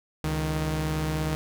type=tone pair together; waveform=sawtooth; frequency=69.29 / 155.56 Hz; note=C#2 / D#3; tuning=0 / 0 cents; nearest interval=octave + major second; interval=1400 cents; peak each=-27 / -23 dBFS; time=0.24-1.35 s; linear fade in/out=0 ms; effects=none